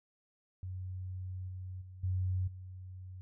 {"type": "tone with level steps", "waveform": "sine", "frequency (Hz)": 92.5, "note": "F#2", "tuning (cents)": 0, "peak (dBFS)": [-38, -40, -47, -30, -44], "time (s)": [0.63, 3.21], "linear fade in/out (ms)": 0, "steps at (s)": [1.48, 1.81, 2.03, 2.47], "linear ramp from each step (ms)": 10, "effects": []}